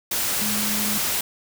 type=tone in noise; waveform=sine; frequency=210.3 Hz; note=G#3; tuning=22 cents sharp; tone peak=-28 dBFS; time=0.41-0.98 s; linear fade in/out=5 ms; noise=white; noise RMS=-24 dBFS; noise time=0.11-1.21 s; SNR=-7 dB; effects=none